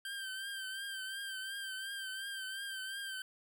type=tone with vibrato; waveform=25% pulse; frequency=1568 Hz; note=G6; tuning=in tune; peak=-36 dBFS; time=0.05-3.22 s; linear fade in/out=2 ms; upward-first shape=triangle; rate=2.8 Hz; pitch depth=54 cents each way; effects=none